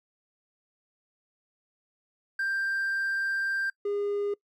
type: tone pair in turn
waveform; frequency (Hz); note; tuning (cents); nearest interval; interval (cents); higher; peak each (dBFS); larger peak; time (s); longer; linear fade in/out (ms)
triangle; 1581 / 407.5; G6 / G#4; +14 / -33; octave + major seventh; 2347; first; -24; neither; 2.39-3.7 / 3.85-4.34; first; 5
effects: noise-tail reverb RT60 0.1 s tail -24 dB re dry + tanh soft clip ceiling -20 dBFS